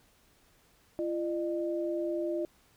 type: tone pair together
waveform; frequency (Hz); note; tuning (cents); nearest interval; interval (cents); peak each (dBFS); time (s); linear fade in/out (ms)
sine; 341.3 / 606; F4 / D#5; -40 / -46; minor seventh; 994; -31 / -34; 0.99-2.45; 0
effects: pink hiss -65 dBFS RMS until 2.76 s